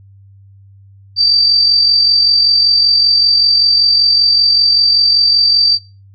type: tone with amplitude modulation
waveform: sine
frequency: 4653 Hz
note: D8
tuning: 17 cents flat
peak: -5 dBFS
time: 1.16-5.79 s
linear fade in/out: 50 ms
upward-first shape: sine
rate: 45.2 Hz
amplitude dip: 40%
effects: noise-tail reverb RT60 0.3 s tail -21 dB re dry + added 98 Hz sine -39 dBFS peak until 6.14 s